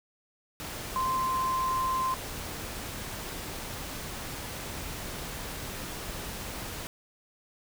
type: tone in noise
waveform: sine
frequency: 1042 Hz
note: C6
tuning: 7 cents flat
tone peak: -26 dBFS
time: 0.96-2.14 s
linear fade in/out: 0 ms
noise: pink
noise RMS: -38 dBFS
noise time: 0.6-6.87 s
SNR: +9 dB
effects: none